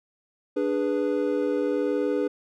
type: chord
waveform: triangle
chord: G# diminished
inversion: second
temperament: equal with one note detuned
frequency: 293.7 / 412.9 / 493.9 Hz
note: D4 / G#4 / B4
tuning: 0 / -10 / 0 cents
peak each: -25 dBFS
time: 0.56-2.28 s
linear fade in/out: 10 ms
effects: none